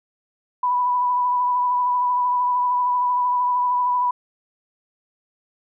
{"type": "tone with vibrato", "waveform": "sine", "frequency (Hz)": 987.8, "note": "B5", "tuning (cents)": 0, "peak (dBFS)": -17, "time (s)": [0.63, 4.11], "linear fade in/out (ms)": 5, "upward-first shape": "sine", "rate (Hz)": 13, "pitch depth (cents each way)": 20, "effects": []}